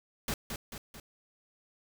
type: noise with echo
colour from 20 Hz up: pink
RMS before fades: -33 dBFS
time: 0.28-0.34 s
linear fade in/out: 2 ms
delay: 220 ms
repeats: 3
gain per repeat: -5 dB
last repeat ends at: 1 s
effects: none